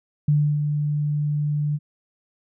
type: tone with ADSR envelope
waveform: sine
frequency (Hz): 148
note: D3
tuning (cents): +14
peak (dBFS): -14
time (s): 0.28-1.79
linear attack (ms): 5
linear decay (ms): 300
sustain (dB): -6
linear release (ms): 40
effects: none

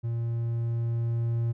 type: tone with level ramp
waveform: triangle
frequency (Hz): 116.54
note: A#2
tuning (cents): 0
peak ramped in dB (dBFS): -25 to -22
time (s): 0.03-1.53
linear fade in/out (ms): 20
effects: none

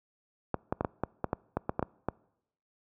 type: clicks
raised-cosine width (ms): 1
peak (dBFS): -14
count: 12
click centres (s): 0.543 / 0.725 / 0.809 / 0.848 / 1.036 / 1.243 / 1.331 / 1.57 / 1.694 / 1.794 / 1.827 / 2.086
effects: noise-tail reverb RT60 0.8 s tail -25 dB re dry + high-pass 60 Hz 12 dB/octave

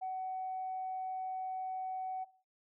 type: tone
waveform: sine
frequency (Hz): 751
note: F#5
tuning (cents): +26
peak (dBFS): -35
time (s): 0.01-2.25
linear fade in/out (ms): 20
effects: noise-tail reverb RT60 0.4 s tail -18 dB re dry + tanh soft clip ceiling -31 dBFS

